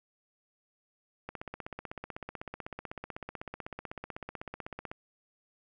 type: click train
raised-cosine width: 0.5 ms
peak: -24 dBFS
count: 59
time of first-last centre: 1.29-4.915 s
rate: 16 Hz
effects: none